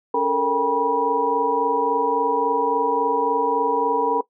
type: tone cluster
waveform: sine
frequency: 281 / 438.6 / 462.2 / 797 / 971 Hz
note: C#4 / A4 / A#4 / G5 / B5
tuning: +24 / -6 / -15 / +28 / -30 cents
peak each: -29 / -26 / -22 / -27 / -21 dBFS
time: 0.14-4.21 s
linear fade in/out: 5 ms
effects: noise-tail reverb RT60 0.1 s tail -19 dB re dry

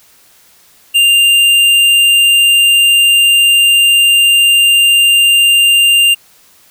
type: tone with tanh clipping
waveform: triangle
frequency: 2794 Hz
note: F7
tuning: in tune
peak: -7 dBFS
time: 0.94-6.15 s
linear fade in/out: 20 ms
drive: 17 dB
effects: white hiss -46 dBFS RMS until 6.7 s

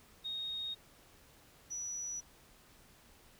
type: tone pair in turn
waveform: sine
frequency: 3729 / 5889 Hz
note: A#7 / F#8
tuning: 0 / -9 cents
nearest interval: minor sixth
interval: 791 cents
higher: second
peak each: -37 / -38 dBFS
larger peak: first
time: 0.24-0.75 / 1.7-2.21 s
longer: neither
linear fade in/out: 20 ms
effects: pink hiss -62 dBFS RMS until 3.39 s

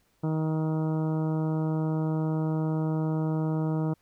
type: harmonic tone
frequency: 157.5 Hz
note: D#3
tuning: 21 cents sharp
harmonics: 1 / 2 / 3 / 4 / 5 / 6 / 7 / 8 / 9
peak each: -26 / -31 / -37 / -40 / -44 / -43 / -52 / -47 / -54 dBFS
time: 0.23-3.94 s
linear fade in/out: 10 ms
effects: pink hiss -69 dBFS RMS until 4.01 s

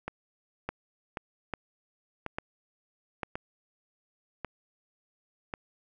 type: two click trains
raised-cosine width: 0.5 ms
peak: -17 / -19 dBFS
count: 4 / 6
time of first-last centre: 0.69-3.232 / 0.08-5.539 s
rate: 1.18 / 0.916 Hz
effects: none

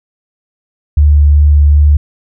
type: tone with vibrato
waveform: sine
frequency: 73.42 Hz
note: D2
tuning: in tune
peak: -3 dBFS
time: 0.97-1.97 s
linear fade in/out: 5 ms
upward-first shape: sine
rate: 2.6 Hz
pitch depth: 11 cents each way
effects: none

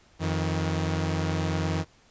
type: tone pair together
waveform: sawtooth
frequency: 89.1 / 158.76 Hz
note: F2 / D#3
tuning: +35 / +35 cents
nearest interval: minor seventh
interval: 1000 cents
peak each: -24 dBFS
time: 0.19-1.85 s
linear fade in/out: 50 ms
effects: pink hiss -59 dBFS RMS until 2.1 s + resampled to 16000 Hz

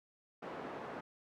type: band-pass noise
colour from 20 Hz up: pink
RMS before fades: -45 dBFS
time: 0.42-1.01 s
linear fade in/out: 10 ms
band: 280 to 1300 Hz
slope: 12 dB/octave
effects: none

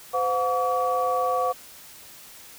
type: tone cluster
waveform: sine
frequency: 511 / 721 / 1140 Hz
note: C5 / F#5 / C#6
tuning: -41 / -45 / +48 cents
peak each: -25 dBFS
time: 0.13-1.53 s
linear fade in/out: 20 ms
effects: tanh soft clip ceiling -12 dBFS + white hiss -46 dBFS RMS until 2.58 s

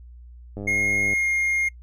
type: click train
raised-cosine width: 2 ms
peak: -21 dBFS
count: 58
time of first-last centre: 0.57-1.134 s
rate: 101 Hz
type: tone with pitch glide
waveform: triangle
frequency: 2146 to 2132 Hz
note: C7 to C7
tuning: +43 to +32 cents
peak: -18 dBFS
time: 0.67-1.69 s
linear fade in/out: 10 ms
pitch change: -11 cents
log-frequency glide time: 1.12-1.27 s
effects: noise-tail reverb RT60 0.1 s tail -25 dB re dry + added 60 Hz sine -41 dBFS peak until 1.82 s

